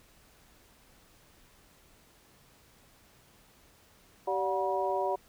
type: harmonic tone with a mistuned harmonic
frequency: 192.5 Hz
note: G3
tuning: 31 cents flat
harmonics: 2 / 3 / 4 / 5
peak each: -33 / -33 / -33 / -33 dBFS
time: 4.27-5.16 s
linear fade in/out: 10 ms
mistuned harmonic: 4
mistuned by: -90 cents
effects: pink hiss -61 dBFS RMS until 5.28 s